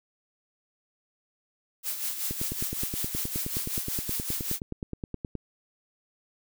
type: noise with tremolo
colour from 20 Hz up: blue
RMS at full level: -30 dBFS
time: 1.83-4.6 s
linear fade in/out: 50 ms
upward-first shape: sine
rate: 5.3 Hz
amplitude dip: 55%
type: click train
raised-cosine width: 3 ms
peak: -20 dBFS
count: 30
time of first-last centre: 2.31-5.353 s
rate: 9.53 Hz
effects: none